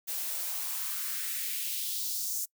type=noise with high-pass filter sweep; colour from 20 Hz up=blue; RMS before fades=-34 dBFS; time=0.07-2.46 s; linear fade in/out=20 ms; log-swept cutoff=400 to 6800 Hz; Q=2; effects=noise-tail reverb RT60 0.1 s tail -24 dB re dry